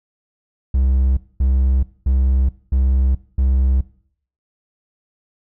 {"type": "tone bursts", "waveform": "triangle", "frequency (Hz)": 65.5, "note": "C2", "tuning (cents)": 2, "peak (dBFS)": -11, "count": 5, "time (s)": [0.74, 3.81], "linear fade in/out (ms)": 5, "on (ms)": 430, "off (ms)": 230, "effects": ["noise-tail reverb RT60 0.6 s tail -19 dB re dry"]}